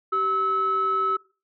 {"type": "tone pair together", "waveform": "sine", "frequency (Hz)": [385.7, 1297.3], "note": ["G4", "E6"], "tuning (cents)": [-28, -28], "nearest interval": "octave + major sixth", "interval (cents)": 2100, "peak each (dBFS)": [-28, -20], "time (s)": [0.12, 1.17], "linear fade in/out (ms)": 10, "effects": ["noise-tail reverb RT60 0.4 s tail -24 dB re dry", "tanh soft clip ceiling -15 dBFS"]}